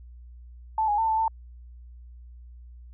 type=tone with pitch steps; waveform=sine; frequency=878 / 829 / 896 / 880 / 893 Hz; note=A5 / G#5 / A5 / A5 / A5; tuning=-4 / -3 / +31 / 0 / +25 cents; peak=-21 dBFS; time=0.78-1.28 s; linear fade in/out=2 ms; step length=100 ms; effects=added 60 Hz sine -43 dBFS peak until 2.93 s